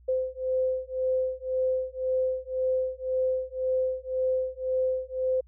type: beating tone pair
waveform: sine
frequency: 515 / 516.9 Hz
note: C5 / C5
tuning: -28 / -21 cents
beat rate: 1.9 Hz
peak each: -28 dBFS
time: 0.08-5.41 s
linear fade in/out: 10 ms
effects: added 60 Hz sine -52 dBFS peak until 5.47 s